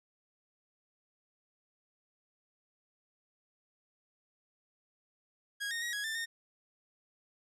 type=tone with pitch steps; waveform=sawtooth; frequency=1644 / 1849 / 1900 / 1664 / 1779 / 1835 Hz; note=G#6 / A#6 / A#6 / G#6 / A6 / A#6; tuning=-18 / -15 / +33 / +3 / +19 / -28 cents; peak=-31 dBFS; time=5.6-6.26 s; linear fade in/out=20 ms; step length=110 ms; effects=low-pass 11000 Hz 12 dB/octave